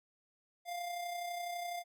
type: tone with amplitude modulation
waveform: square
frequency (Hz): 700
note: F5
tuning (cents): +4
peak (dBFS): -37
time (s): 0.65-1.84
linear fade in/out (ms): 50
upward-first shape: sine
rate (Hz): 32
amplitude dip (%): 40
effects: none